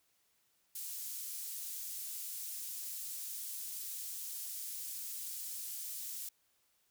pink high-pass noise, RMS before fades -43 dBFS, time 0.75-6.29 s, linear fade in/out 5 ms, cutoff 8400 Hz, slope 12 dB/octave, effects white hiss -75 dBFS RMS until 6.9 s

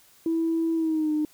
sine tone with pitch glide, 328 to 304.3 Hz, E4 to D#4, -9 to -38 cents, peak -21 dBFS, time 0.26-1.25 s, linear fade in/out 2 ms, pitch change -129 cents, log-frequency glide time 0.75-1.12 s, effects tanh soft clip ceiling -17 dBFS + white hiss -57 dBFS RMS until 1.33 s

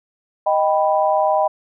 sine chord, Eb augmented, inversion none, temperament equal, 622.3 / 784 / 987.8 Hz, Eb5 / G5 / B5, 0 / 0 / 0 cents, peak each -17 / -18 / -21 dBFS, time 0.46-1.48 s, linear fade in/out 10 ms, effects none

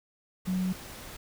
sine tone in noise, 185 Hz, F#3, in tune, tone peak -26 dBFS, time 0.47-0.73 s, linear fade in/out 10 ms, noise pink, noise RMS -44 dBFS, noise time 0.45-1.17 s, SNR +15 dB, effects none

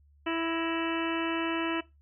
harmonic tone with a mistuned harmonic, 330 Hz, E4, 2 cents sharp, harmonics 1 / 2 / 3 / 4 / 5 / 6 / 7 / 8 / 9, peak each -30 / -37 / -38 / -38 / -41 / -42 / -43 / -39 / -41 dBFS, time 0.26-1.81 s, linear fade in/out 10 ms, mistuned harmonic 6, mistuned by -80 cents, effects noise-tail reverb RT60 0.2 s tail -18 dB re dry + added 72 Hz sine -58 dBFS peak until 2.01 s

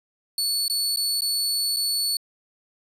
sawtooth tone with dropouts, 4435 Hz, C#8, in tune, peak -19 dBFS, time 0.38-2.17 s, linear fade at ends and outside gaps 2 ms, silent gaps 0.681-0.698 / 0.961-0.971 / 1.208-1.219 / 1.763-1.768 s, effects resampled to 32000 Hz

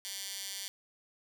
15% pulse tone with high-pass filter, 196 Hz, G3, in tune, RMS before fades -41 dBFS, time 0.05-0.68 s, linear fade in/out 0 ms, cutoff 4000 Hz, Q 1.1, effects none

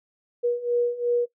sine beating tone pair, 479.4 / 482.2 Hz, A#4 / B4, +48 / -41 cents, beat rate 2.8 Hz, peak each -26 / -23 dBFS, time 0.43-1.26 s, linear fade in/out 20 ms, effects noise-tail reverb RT60 0.1 s tail -18 dB re dry

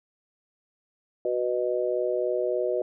sine chord, B major, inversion second, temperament just, 370.4 / 493.9 / 617.4 Hz, F#4 / B4 / D#5, +2 / 0 / -14 cents, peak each -28 dBFS, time 1.25-2.82 s, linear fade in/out 2 ms, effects none

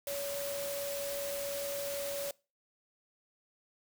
sine tone in noise, 565 Hz, C#5, 33 cents sharp, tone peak -36 dBFS, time 0.07-2.31 s, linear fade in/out 2 ms, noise white, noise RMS -41 dBFS, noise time 0.07-2.31 s, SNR +2 dB, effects noise-tail reverb RT60 0.3 s tail -23 dB re dry

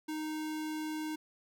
square tone, 309.9 Hz, D#4, 7 cents flat, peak -36 dBFS, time 0.08-1.16 s, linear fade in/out 10 ms, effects none

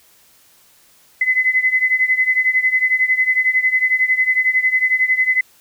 sine beating tone pair, 2026 / 2037 Hz, B6 / C7, +44 / -47 cents, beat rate 11 Hz, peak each -15 / -18 dBFS, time 1.21-5.41 s, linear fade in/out 5 ms, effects white hiss -52 dBFS RMS until 5.6 s

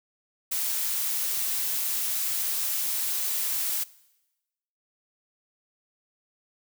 blue noise, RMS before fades -28 dBFS, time 0.51-3.84 s, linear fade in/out 10 ms, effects noise-tail reverb RT60 1.0 s tail -21 dB re dry

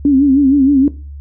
sine tone with vibrato, 276 Hz, C#4, 7 cents flat, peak -6 dBFS, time 0.05-0.88 s, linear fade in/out 2 ms, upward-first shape sine, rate 6.4 Hz, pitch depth 91 cents each way, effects noise-tail reverb RT60 0.3 s tail -17 dB re dry + added 71 Hz sine -27 dBFS peak until 1.2 s

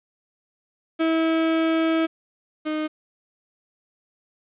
35% pulse tone pair in turn, 324.2 / 308.5 Hz, E4 / D#4, -29 / -15 cents, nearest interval minor second, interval 86 cents, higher first, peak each -17 / -22 dBFS, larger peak first, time 0.99-2.07 / 2.65-2.88 s, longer first, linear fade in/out 20 ms, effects resampled to 8000 Hz + 9-bit

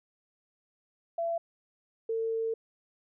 sine tone pair in turn, 673 / 450.7 Hz, E5 / A4, +36 / +42 cents, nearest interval perfect fifth, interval 694 cents, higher first, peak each -28 dBFS, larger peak neither, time 1.18-1.38 / 2.09-2.54 s, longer second, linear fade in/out 5 ms, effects none

